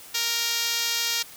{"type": "tone with band-pass filter", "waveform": "5% pulse", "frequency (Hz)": 466.2, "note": "A#4", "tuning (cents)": 0, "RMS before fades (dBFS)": -26, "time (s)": [0.14, 1.23], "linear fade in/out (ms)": 10, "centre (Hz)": 7400, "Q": 0.5, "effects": ["white hiss -45 dBFS RMS until 1.36 s"]}